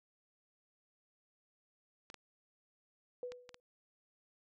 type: clicks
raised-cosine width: 0.2 ms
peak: -32 dBFS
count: 5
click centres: 2.101 / 2.143 / 3.32 / 3.492 / 3.544 s
type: tone with exponential decay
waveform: sine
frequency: 493.9 Hz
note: B4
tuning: in tune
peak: -37 dBFS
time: 3.23-3.6 s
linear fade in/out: 1 ms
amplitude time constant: 80 ms
effects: none